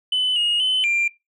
sine tone with pitch steps, 3014 / 2868 / 3036 / 2379 Hz, F#7 / F7 / F#7 / D7, +31 / +45 / +44 / +22 cents, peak -15 dBFS, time 0.12-1.08 s, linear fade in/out 5 ms, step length 240 ms, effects noise-tail reverb RT60 0.2 s tail -20 dB re dry + tanh soft clip ceiling -15 dBFS

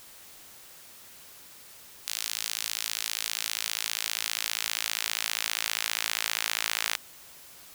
sawtooth tone with high-pass filter sweep, 55 Hz, A1, in tune, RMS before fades -32 dBFS, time 2.07-6.96 s, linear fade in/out 5 ms, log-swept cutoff 4000 to 2100 Hz, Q 0.86, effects white hiss -50 dBFS RMS until 7.74 s

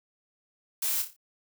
blue noise with echo, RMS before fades -29 dBFS, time 0.82-1.02 s, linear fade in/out 5 ms, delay 29 ms, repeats 5, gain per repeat -7 dB, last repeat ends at 1.165 s, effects none

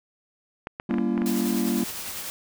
clicks, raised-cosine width 0.5 ms, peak -17 dBFS, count 7, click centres 0.671 / 0.799 / 0.91 / 0.941 / 0.984 / 1.178 / 1.219 s
triangle chord, G diminished seventh, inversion none, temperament just, 196 / 235.2 / 282.2 / 338.7 Hz, G3 / Bb3 / Db4 / Fb4, 0 / +16 / +31 / +47 cents, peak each -26 / -23 / -29 / -27 dBFS, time 0.89-1.84 s, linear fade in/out 5 ms
white noise with tremolo, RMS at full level -33 dBFS, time 1.26-2.3 s, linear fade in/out 0 ms, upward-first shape sine, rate 10 Hz, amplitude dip 30%
effects none

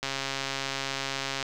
click train, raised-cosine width 0.2 ms, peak -13 dBFS, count 191, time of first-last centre 0.03-1.427 s, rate 136 Hz, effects 9-bit

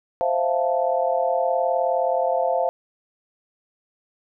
sine chord, F major seventh, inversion second, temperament equal, 523.3 / 659.3 / 698.5 / 880 Hz, C5 / E5 / F5 / A5, 0 / 0 / 0 / 0 cents, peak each -23 / -25 / -23 / -28 dBFS, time 0.21-2.69 s, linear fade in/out 0 ms, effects none

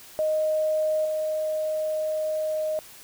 sine tone with level steps, 621 Hz, D#5, 3 cents flat, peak -21 / -24 dBFS, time 0.19-2.79 s, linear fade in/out 0 ms, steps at 1.05 s, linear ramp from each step 2 ms, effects white hiss -47 dBFS RMS until 3.03 s

